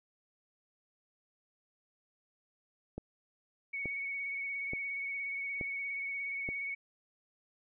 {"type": "click train", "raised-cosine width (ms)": 2, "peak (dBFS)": -26, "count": 5, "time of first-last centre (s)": [2.98, 6.489], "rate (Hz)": 1.14}
{"type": "tone with vibrato", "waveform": "sine", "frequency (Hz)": 2228, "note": "C#7", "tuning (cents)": 8, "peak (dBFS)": -35, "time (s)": [3.73, 6.75], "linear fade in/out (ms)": 10, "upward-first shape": "sine", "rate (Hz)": 17, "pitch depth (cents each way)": 24}
{"effects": []}